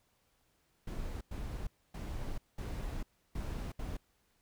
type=noise bursts at uneven times; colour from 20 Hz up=brown; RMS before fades=-39 dBFS; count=6; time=0.87-1.21 / 1.31-1.67 / 1.94-2.38 / 2.58-3.03 / 3.35-3.72 / 3.79-3.97 s; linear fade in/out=5 ms; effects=pink hiss -74 dBFS RMS until 4.41 s